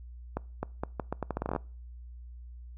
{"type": "accelerating click train", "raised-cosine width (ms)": 1, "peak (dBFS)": -17, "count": 15, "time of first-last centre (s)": [0.37, 1.562], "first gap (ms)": 260, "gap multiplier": 0.79, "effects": ["noise-tail reverb RT60 0.4 s tail -24 dB re dry", "added 60 Hz sine -43 dBFS peak until 2.77 s"]}